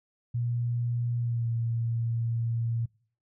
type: tone with pitch glide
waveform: sine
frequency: 119.6 to 115.93 Hz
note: A#2 to A#2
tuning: +45 to -9 cents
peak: -26 dBFS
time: 0.34-2.86 s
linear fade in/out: 10 ms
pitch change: -54 cents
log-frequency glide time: 1.19-1.49 s
effects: noise-tail reverb RT60 0.5 s tail -25 dB re dry